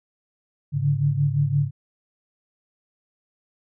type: tone cluster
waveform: sine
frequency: 104.9 / 141.7 / 147.5 Hz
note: G#2 / C#3 / D3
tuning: +18 / +38 / +8 cents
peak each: -27 / -20 / -25 dBFS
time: 0.72-1.71 s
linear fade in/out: 50 ms
effects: none